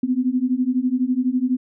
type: beating tone pair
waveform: sine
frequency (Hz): 246.9 / 258.9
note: B3 / C4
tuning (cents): 0 / -18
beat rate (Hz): 12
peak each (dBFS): -21 / -20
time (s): 0.03-1.57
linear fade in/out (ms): 5
effects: none